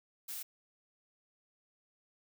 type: noise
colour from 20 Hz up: blue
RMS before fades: -42 dBFS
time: 0.28-0.43 s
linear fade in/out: 10 ms
effects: none